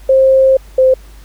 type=tone pair in turn; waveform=sine; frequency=530 / 520 Hz; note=C5 / C5; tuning=+22 / -11 cents; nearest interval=unison; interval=33 cents; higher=first; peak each=-5 dBFS; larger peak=neither; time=0.09-0.57 / 0.78-0.94 s; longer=first; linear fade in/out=5 ms; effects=added 50 Hz sine -34 dBFS peak until 1.24 s + pink hiss -45 dBFS RMS until 1.24 s